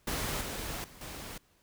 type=noise with level steps; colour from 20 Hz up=pink; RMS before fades=-34 / -38 / -53 / -43 dBFS; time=0.07-1.38 s; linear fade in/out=5 ms; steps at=0.41 / 0.84 / 1.01 s; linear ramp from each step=2 ms; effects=pink hiss -68 dBFS RMS until 1.62 s